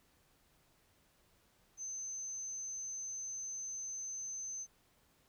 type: tone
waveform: sine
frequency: 6190 Hz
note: G8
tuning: 23 cents flat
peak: -40 dBFS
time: 1.77-4.67 s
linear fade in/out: 50 ms
effects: pink hiss -71 dBFS RMS until 5.28 s